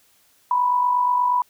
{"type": "tone with amplitude modulation", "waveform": "sine", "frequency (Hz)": 986, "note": "B5", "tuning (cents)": -3, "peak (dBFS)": -14, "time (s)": [0.51, 1.42], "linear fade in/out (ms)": 2, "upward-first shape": "sine", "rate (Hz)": 48.4, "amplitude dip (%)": 50, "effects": ["white hiss -59 dBFS RMS until 1.49 s"]}